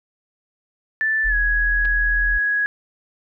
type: tone with pitch glide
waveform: sine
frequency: 1760 to 1666 Hz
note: A6 to G#6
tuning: 0 to +5 cents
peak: -17 dBFS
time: 1.01-2.66 s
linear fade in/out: 0 ms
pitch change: -95 cents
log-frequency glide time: 1.28-1.35 s
type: tone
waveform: sine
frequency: 41 Hz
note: E1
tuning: 9 cents flat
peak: -21 dBFS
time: 1.24-2.39 s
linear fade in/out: 20 ms
type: clicks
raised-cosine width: 0.3 ms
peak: -22 dBFS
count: 2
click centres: 1.85 / 1.856 s
effects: none